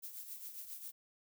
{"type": "noise with tremolo", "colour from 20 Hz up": "violet", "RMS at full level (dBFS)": -45, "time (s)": [0.02, 0.92], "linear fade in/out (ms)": 20, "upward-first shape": "triangle", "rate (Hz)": 7.4, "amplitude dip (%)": 65, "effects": []}